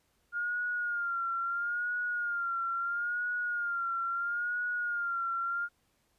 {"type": "tone with vibrato", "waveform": "sine", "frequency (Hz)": 1410, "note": "F6", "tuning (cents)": 16, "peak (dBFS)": -30, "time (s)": [0.32, 5.69], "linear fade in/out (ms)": 50, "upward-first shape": "sine", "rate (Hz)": 0.75, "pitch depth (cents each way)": 57, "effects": ["pink hiss -73 dBFS RMS until 6.18 s", "resampled to 32000 Hz"]}